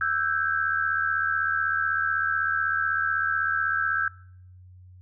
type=tone cluster; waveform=sine; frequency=1322 / 1534 / 1610 Hz; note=E6 / G6 / G6; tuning=+5 / -38 / +46 cents; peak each=-27 dBFS; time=0.01-4.08 s; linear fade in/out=2 ms; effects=noise-tail reverb RT60 0.6 s tail -21 dB re dry + added 91 Hz sine -46 dBFS peak until 5.01 s